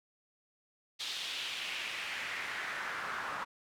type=noise with band-pass filter sweep; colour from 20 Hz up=pink; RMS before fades=-39 dBFS; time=0.99-3.45 s; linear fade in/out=20 ms; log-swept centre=3800 to 1200 Hz; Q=2.4; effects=none